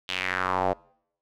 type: tone with band-pass filter sweep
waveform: square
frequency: 46.25 Hz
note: F#1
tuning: in tune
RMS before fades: -27 dBFS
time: 0.08-0.74 s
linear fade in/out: 20 ms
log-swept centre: 3300 to 610 Hz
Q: 3.1
effects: noise-tail reverb RT60 0.7 s tail -25 dB re dry